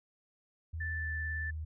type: tone with pitch glide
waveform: sine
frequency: 81.3 to 78.26 Hz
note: E2 to D#2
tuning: -23 to +11 cents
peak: -36 dBFS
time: 0.73-1.65 s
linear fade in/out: 10 ms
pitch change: -66 cents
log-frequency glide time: 0.92-1.07 s
type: tone with vibrato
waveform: sine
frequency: 1760 Hz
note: A6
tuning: in tune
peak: -36 dBFS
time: 0.8-1.51 s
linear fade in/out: 10 ms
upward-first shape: sine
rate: 18 Hz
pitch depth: 10 cents each way
effects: none